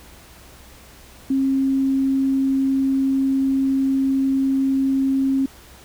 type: tone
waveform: sine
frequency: 268.9 Hz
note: C4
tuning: 47 cents sharp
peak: -16 dBFS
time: 1.3-5.46 s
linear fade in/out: 5 ms
effects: added 63 Hz sine -48 dBFS peak until 5.84 s + pink hiss -46 dBFS RMS until 5.84 s